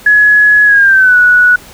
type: tone with pitch glide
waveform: sine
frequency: 1689 to 1470.4 Hz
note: G#6 to F#6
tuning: +29 to -11 cents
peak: -3 dBFS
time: 0.06-1.56 s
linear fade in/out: 5 ms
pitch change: -240 cents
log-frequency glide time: 0.65-1.17 s
effects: pink hiss -35 dBFS RMS until 1.73 s